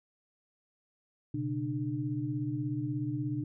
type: tone cluster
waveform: sine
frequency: 122.9 / 139.5 / 299.3 Hz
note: B2 / C#3 / D4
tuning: -8 / +11 / +33 cents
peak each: -35 / -37 / -34 dBFS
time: 1.34-3.44 s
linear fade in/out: 5 ms
effects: none